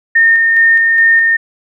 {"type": "tone with tremolo", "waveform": "sine", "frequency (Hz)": 1826, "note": "A#6", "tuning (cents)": -36, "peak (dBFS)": -5, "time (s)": [0.15, 1.37], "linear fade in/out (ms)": 10, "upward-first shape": "square", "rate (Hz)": 2.4, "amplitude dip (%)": 25, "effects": []}